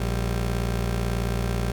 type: tone pair together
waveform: 20% pulse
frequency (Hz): 58.27 / 196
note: A#1 / G3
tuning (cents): 0 / 0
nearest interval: octave + major sixth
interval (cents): 2100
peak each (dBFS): -19 / -28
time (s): 0-1.72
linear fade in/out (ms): 5
effects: none